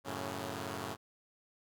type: chord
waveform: 5% pulse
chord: F# minor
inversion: none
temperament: equal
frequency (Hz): 92.5 / 110 / 138.59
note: F#2 / A2 / C#3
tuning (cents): 0 / 0 / 0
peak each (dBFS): -31 / -31 / -32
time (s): 0.04-0.97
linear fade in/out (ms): 50
effects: none